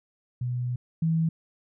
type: tone pair in turn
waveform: sine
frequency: 123.47 / 162.64 Hz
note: B2 / E3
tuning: 0 / -23 cents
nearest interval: perfect fourth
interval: 477 cents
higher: second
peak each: -26 / -21 dBFS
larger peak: second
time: 0.41-0.76 / 1.02-1.29 s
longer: first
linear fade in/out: 5 ms
effects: none